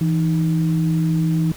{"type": "tone pair together", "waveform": "sine", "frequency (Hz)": [164.1, 310.4], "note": ["E3", "D#4"], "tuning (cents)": [-8, -4], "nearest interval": "major seventh", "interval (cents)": 1104, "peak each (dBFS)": [-16, -24], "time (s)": [0.01, 1.52], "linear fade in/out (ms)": 2, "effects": ["pink hiss -40 dBFS RMS until 1.56 s"]}